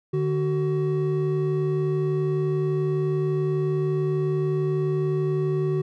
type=tone pair together; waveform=triangle; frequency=149.22 / 376 Hz; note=D3 / F#4; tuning=+28 / +28 cents; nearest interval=octave + major third; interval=1600 cents; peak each=-22 dBFS; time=0.13-5.82 s; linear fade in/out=10 ms; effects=none